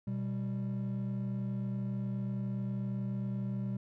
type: tone pair together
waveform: triangle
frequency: 123.47 / 196 Hz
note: B2 / G3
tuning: 0 / 0 cents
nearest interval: minor sixth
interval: 800 cents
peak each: -33 / -33 dBFS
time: 0.07-3.77 s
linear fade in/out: 5 ms
effects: tanh soft clip ceiling -25 dBFS